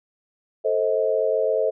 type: chord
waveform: sine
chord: A diminished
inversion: none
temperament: just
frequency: 440 / 528 / 633.6 Hz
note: A4 / C5 / Eb5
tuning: 0 / +16 / +31 cents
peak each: -23 dBFS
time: 0.64-1.71 s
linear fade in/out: 20 ms
effects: none